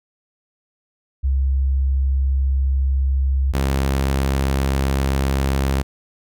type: tone pair in turn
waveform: sine / sawtooth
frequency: 67.1 / 67.64 Hz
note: C2 / C#2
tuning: +44 / -42 cents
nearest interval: unison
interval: 14 cents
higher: second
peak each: -15 / -13 dBFS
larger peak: second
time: 1.23-3.53 / 3.53-5.83 s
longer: neither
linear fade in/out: 20 ms
effects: none